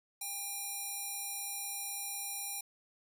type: tone with band-pass filter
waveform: square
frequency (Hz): 802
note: G5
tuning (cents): +39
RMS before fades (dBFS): -40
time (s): 0.21-2.61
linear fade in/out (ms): 5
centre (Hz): 11000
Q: 1.7
effects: none